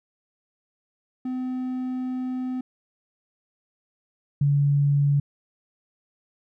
triangle / sine tone pair in turn, 255 / 142.7 Hz, C4 / D3, -44 / -49 cents, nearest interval minor seventh, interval 1005 cents, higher first, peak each -24 / -17 dBFS, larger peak second, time 1.25-2.61 / 4.41-5.2 s, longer first, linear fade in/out 5 ms, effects none

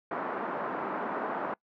white band-pass noise, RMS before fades -34 dBFS, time 0.11-1.54 s, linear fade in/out 2 ms, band 200 to 1300 Hz, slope 24 dB/octave, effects noise-tail reverb RT60 0.1 s tail -24 dB re dry

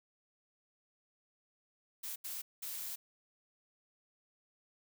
blue noise bursts at uneven times, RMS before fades -42 dBFS, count 3, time 2.03-2.16 / 2.24-2.42 / 2.62-2.96 s, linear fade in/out 10 ms, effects none

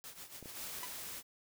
white noise with tremolo, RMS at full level -47 dBFS, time 0.04-0.79 s, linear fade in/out 0 ms, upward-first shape triangle, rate 7.1 Hz, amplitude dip 80%
clicks, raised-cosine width 2 ms, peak -36 dBFS, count 2, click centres 0.427 / 0.458 s
white noise, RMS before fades -45 dBFS, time 0.52-1.23 s, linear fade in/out 50 ms
sawtooth tone with exponential decay, 987.8 Hz, B5, in tune, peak -35 dBFS, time 0.83-0.92 s, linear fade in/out 1 ms, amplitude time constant 18 ms
effects none

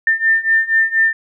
sine beating tone pair, 1795 / 1799.2 Hz, A6 / A6, +34 / +38 cents, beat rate 4.2 Hz, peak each -16 / -14 dBFS, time 0.07-1.13 s, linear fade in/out 2 ms, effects none

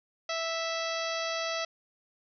harmonic tone, 658 Hz, E5, 3 cents flat, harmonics 1 / 2 / 3 / 4 / 5 / 6 / 7 / 8 / 9, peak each -34 / -37 / -39 / -40 / -41 / -42 / -42 / -43 / -44 dBFS, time 0.29-1.65 s, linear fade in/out 5 ms, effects none

